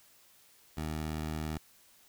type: tone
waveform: 15% pulse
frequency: 77.78 Hz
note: D#2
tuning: in tune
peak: -28 dBFS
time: 0.77-1.58 s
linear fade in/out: 5 ms
effects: white hiss -62 dBFS RMS until 2.08 s